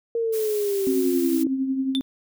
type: linear sweep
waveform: sine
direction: down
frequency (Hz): 465.8 to 316.9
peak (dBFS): -21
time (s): 0.15-1.47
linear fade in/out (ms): 2
type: noise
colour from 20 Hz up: blue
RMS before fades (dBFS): -35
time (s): 0.32-1.44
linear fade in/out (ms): 20
type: tone with tremolo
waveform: sine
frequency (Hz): 265.9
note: C4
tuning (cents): +28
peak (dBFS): -19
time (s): 0.87-2.01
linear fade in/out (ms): 0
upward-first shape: triangle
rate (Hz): 11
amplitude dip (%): 55
type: tone with exponential decay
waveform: triangle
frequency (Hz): 3547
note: A7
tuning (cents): +13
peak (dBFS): -18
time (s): 1.95-2.02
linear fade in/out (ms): 0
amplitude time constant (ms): 15
effects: none